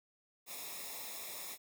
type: noise with comb filter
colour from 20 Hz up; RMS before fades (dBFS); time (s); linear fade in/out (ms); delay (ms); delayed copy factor
white; -45; 0.46-1.58; 50; 0.66; -0.75
effects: none